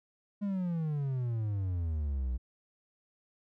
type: exponential sweep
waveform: triangle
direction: down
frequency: 207.7 to 59.5 Hz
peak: -28 dBFS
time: 0.41-2.38 s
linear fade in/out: 20 ms
effects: none